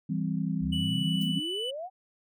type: chord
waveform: sine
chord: C major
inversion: first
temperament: equal with one note detuned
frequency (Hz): 164.81 / 196 / 259.8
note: E3 / G3 / C4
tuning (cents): 0 / 0 / -12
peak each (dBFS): -30 / -31 / -34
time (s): 0.09-1.4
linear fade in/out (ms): 10
type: exponential sweep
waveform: sine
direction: up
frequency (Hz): 61.74 to 777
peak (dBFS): -34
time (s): 0.6-1.9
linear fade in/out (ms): 50
type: tone with pitch glide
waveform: triangle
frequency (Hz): 2960 to 2981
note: F#7 to F#7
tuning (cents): 0 to +12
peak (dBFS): -30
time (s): 0.72-1.71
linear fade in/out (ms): 10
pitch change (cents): +12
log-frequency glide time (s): 1.04-1.51
type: noise with exponential decay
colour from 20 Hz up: violet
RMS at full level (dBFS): -41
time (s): 1.21-1.34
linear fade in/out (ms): 5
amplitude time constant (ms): 28
effects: none